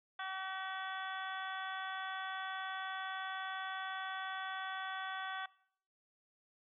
harmonic tone, 380.3 Hz, F#4, 48 cents sharp, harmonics 2 / 3 / 4 / 5 / 6 / 7 / 8 / 9, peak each -45 / -45 / -44 / -49 / -58 / -59 / -58 / -50 dBFS, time 0.19-5.46 s, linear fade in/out 5 ms, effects noise-tail reverb RT60 0.6 s tail -21 dB re dry

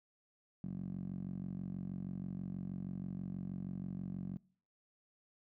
10% pulse tone with band-pass filter, 46.25 Hz, F#1, in tune, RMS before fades -42 dBFS, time 0.64-4.37 s, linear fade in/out 0 ms, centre 180 Hz, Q 3.4, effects noise-tail reverb RT60 0.5 s tail -24 dB re dry

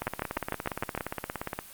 two click trains, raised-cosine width 0.5 ms, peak -16 / -13 dBFS, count 28 / 7, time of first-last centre 0.02-1.59 / 0.07-0.976 s, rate 17.2 / 6.62 Hz, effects white hiss -48 dBFS RMS until 1.73 s + Opus 32 kbps

